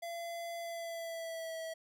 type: tone with pitch glide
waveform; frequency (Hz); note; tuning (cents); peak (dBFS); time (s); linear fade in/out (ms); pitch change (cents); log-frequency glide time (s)
square; 680 to 649.7; F5 to E5; -46 to -25; -40; 0.02-1.74; 10; -79; 0.58-1.57
effects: none